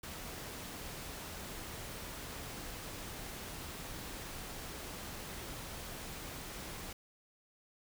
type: noise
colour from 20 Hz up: pink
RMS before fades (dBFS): -45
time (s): 0.03-6.93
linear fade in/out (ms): 5
effects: none